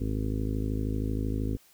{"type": "harmonic tone", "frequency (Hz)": 52.9, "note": "G#1", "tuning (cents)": 33, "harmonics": [1, 2, 3, 4, 5, 6, 7, 8, 9], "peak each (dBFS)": [-31, -32, -42, -38, -34, -43, -41, -44, -45], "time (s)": [0, 1.57], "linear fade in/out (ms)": 10, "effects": ["white hiss -60 dBFS RMS until 1.73 s"]}